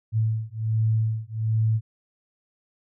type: beating tone pair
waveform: sine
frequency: 110 / 111.3 Hz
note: A2 / A2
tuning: 0 / +20 cents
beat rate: 1.3 Hz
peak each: -24 dBFS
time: 0.12-1.81 s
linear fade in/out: 50 ms
effects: none